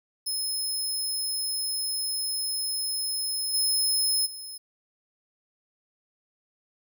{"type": "tone with level steps", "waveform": "20% pulse", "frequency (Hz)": 5170, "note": "E8", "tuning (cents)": -34, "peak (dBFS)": [-22, -17, -32], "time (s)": [0.26, 4.58], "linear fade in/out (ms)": 10, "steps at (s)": [3.53, 4.25], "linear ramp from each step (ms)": 20, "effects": []}